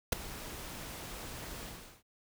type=noise with ADSR envelope; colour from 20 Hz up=pink; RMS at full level=-25 dBFS; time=0.12-2.03 s; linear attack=8 ms; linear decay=7 ms; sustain=-19 dB; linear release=420 ms; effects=none